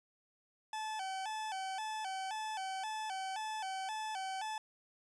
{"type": "tone with vibrato", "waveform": "40% pulse", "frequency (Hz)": 814, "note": "G#5", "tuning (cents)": -35, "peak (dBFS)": -37, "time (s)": [0.73, 4.58], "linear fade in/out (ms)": 2, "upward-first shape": "square", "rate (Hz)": 1.9, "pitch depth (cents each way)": 110, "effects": ["resampled to 22050 Hz"]}